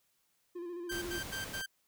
triangle tone with vibrato, 348.5 Hz, F4, 4 cents flat, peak -37 dBFS, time 0.55-1.19 s, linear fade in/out 10 ms, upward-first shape square, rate 14 Hz, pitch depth 35 cents each way
sawtooth tone bursts, 1568 Hz, G6, in tune, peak -34 dBFS, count 4, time 0.89-1.662 s, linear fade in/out 10 ms, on 130 ms, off 84 ms
pink noise, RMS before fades -44 dBFS, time 0.91-1.62 s, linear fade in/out 10 ms
effects white hiss -75 dBFS RMS until 1.87 s

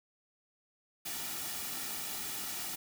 white noise with comb filter, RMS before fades -39 dBFS, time 1.05-2.76 s, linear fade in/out 10 ms, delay 1.9 ms, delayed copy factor -0.55, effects none

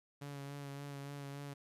sawtooth tone with vibrato, 141.2 Hz, C#3, 32 cents sharp, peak -40 dBFS, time 0.21-1.54 s, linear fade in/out 10 ms, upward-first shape sine, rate 3.5 Hz, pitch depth 23 cents each way, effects resampled to 32000 Hz + 13-bit

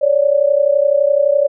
sine tone pair together, 554.4 / 586.2 Hz, C#5 / D5, 0 / -3 cents, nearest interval minor second, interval 97 cents, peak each -13 dBFS, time 0.01-1.48 s, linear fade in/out 20 ms, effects none

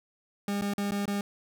40% pulse tone with dropouts, 202 Hz, G#3, 48 cents flat, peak -27 dBFS, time 0.48-1.21 s, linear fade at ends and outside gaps 2 ms, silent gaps 0.612-0.62 / 0.737-0.78 / 0.909-0.919 / 1.056-1.078 s, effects none

